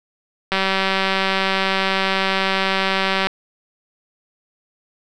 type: click train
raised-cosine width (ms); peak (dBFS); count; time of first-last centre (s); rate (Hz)
0.3; -3; 529; 0.52-3.27; 192
effects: none